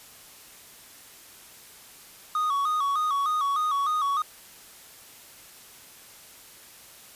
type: tone with vibrato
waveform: triangle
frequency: 1178 Hz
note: D6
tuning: 5 cents sharp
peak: -21 dBFS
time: 2.35-4.22 s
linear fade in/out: 2 ms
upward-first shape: square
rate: 3.3 Hz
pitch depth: 87 cents each way
effects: white hiss -49 dBFS RMS until 7.15 s + resampled to 32000 Hz